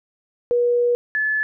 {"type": "tone pair in turn", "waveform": "sine", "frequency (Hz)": [482.6, 1726.8], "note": ["B4", "A6"], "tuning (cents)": [-40, -33], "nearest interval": "octave + minor seventh", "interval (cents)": 2207, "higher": "second", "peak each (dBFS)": [-15, -18], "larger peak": "first", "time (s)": [[0.51, 0.95], [1.15, 1.43]], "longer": "first", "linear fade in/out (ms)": 0, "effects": []}